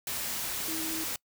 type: tone in noise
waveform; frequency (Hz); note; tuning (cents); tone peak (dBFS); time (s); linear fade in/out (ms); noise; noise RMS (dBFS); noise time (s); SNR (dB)
sine; 320.5; E4; -49; -36; 0.68-1.04; 2; white; -34; 0.07-1.16; -5
effects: noise-tail reverb RT60 0.1 s tail -25 dB re dry